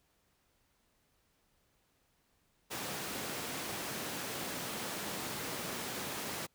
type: high-pass noise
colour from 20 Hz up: pink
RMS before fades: -40 dBFS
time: 2.7-6.47 s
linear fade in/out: 20 ms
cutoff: 170 Hz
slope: 12 dB/octave
effects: pink hiss -74 dBFS RMS until 6.54 s